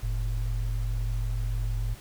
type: tone pair together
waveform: sine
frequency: 43.89 / 110.4 Hz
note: F1 / A2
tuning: +9 / +6 cents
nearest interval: octave + major third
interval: 1597 cents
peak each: -27 / -31 dBFS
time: 0.02-1.95 s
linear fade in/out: 20 ms
effects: pink hiss -49 dBFS RMS until 2 s